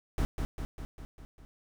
brown noise with echo, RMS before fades -28 dBFS, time 0.18-0.25 s, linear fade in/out 0 ms, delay 200 ms, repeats 6, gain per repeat -4 dB, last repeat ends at 1.45 s, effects none

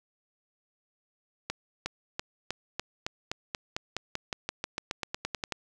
accelerating click train, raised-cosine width 0.2 ms, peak -14 dBFS, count 22, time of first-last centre 1.5-5.523 s, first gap 360 ms, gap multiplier 0.93, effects none

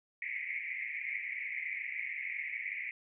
white band-pass noise, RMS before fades -39 dBFS, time 0.22-2.91 s, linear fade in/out 2 ms, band 2000 to 2300 Hz, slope 96 dB/octave, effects none

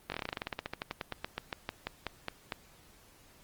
slowing click train, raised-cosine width 0.3 ms, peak -18 dBFS, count 28, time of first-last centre 0.1-2.522 s, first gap 20 ms, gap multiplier 1.1, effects pink hiss -60 dBFS RMS until 3.43 s + Opus 24 kbps

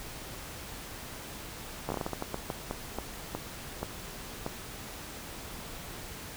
slowing click train, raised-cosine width 1 ms, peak -18 dBFS, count 16, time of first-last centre 1.89-4.464 s, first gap 13 ms, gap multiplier 1.32, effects pink hiss -43 dBFS RMS until 6.36 s

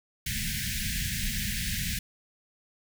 pink band-stop noise, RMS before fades -31 dBFS, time 0.26-1.99 s, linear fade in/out 5 ms, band 230 to 1600 Hz, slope 96 dB/octave, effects none

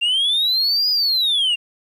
sine linear two-way sweep, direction up then down, 2749 to 4978 to 2749 Hz, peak -13 dBFS, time 0.01-1.56 s, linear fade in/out 20 ms, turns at 0.9 s, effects tanh soft clip ceiling -14 dBFS + 9-bit

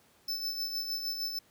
square tone with tremolo, 5274 Hz, E8, in tune, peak -31 dBFS, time 0.28-1.39 s, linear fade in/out 5 ms, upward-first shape sine, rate 6.5 Hz, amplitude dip 50%, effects pink hiss -64 dBFS RMS until 1.5 s + high-pass 100 Hz 12 dB/octave

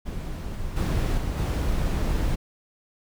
brown noise with level steps, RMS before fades -32 / -23 / -27 / -24 dBFS, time 0.05-2.36 s, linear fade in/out 20 ms, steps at 0.76 / 1.17 / 1.37 s, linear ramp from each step 10 ms, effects none

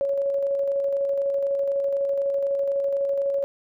sine tone with tremolo, 556 Hz, C#5, 5 cents sharp, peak -20 dBFS, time 0.01-3.44 s, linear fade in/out 0 ms, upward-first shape square, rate 12 Hz, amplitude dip 25%, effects none

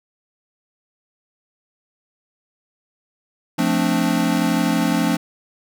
square chord, D minor seventh, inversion first, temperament equal, 174.61 / 220 / 261.6 / 293.7 Hz, F3 / A3 / C4 / D4, 0 / 0 / 0 / 0 cents, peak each -23 dBFS, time 3.58-5.17 s, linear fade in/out 10 ms, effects none

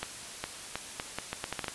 accelerating click train, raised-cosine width 0.3 ms, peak -16 dBFS, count 11, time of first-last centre 0.03-1.682 s, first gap 410 ms, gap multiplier 0.77, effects white hiss -43 dBFS RMS until 1.74 s + resampled to 24000 Hz

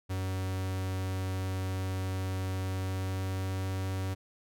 45% pulse tone with pitch glide, 94.2 to 94.96 Hz, F#2 to F#2, +32 to +45 cents, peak -31 dBFS, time 0.09-4.15 s, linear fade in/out 20 ms, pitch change +13 cents, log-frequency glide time 2.6-3.68 s, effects none

